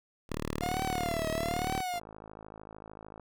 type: tone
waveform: 5% pulse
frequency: 37.66 Hz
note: D1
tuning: 44 cents sharp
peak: -22 dBFS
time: 0.29-1.81 s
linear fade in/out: 10 ms
type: tone with vibrato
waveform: 45% pulse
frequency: 698.5 Hz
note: F5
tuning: in tune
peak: -32 dBFS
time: 0.61-2 s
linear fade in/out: 20 ms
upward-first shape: triangle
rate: 1.1 Hz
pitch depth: 170 cents each way
type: click train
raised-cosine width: 1 ms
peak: -32 dBFS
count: 68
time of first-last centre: 1.94-3.197 s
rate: 53.3 Hz
effects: none